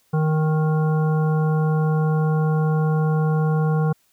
harmonic tone, 155.8 Hz, D#3, 3 cents sharp, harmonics 1 / 3 / 5 / 7 / 9, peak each -17 / -27 / -31 / -34 / -36 dBFS, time 0.13-3.93 s, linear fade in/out 10 ms, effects white hiss -63 dBFS RMS until 4.12 s

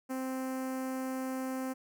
sawtooth tone with notch filter, 261 Hz, C4, 4 cents flat, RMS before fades -36 dBFS, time 0.09-1.74 s, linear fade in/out 20 ms, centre 3600 Hz, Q 0.62, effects none

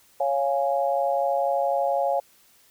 sine chord, Db major, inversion none, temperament equal, 554.4 / 698.5 / 830.6 Hz, Db5 / F5 / Ab5, 0 / 0 / 0 cents, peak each -24 / -25 / -27 dBFS, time 0.2-2.2 s, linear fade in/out 5 ms, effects white hiss -58 dBFS RMS until 2.7 s

